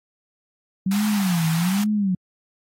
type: tone with vibrato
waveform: sine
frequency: 185 Hz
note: F#3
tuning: in tune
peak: -18 dBFS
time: 0.86-2.15 s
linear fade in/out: 5 ms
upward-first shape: sine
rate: 1.2 Hz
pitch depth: 240 cents each way
type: high-pass noise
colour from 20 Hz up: pink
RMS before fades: -32 dBFS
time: 0.91-1.84 s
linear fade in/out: 5 ms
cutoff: 700 Hz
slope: 96 dB/octave
effects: AAC 48 kbps